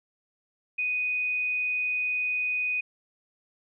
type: tone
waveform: sine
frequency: 2489 Hz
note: D#7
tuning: in tune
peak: -25 dBFS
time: 0.78-2.81 s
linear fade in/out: 10 ms
effects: none